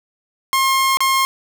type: tone with dropouts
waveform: sawtooth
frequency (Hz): 1069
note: C6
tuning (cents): +37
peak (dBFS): -10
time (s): 0.53-1.25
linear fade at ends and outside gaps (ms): 0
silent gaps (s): 0.971-1.005
effects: none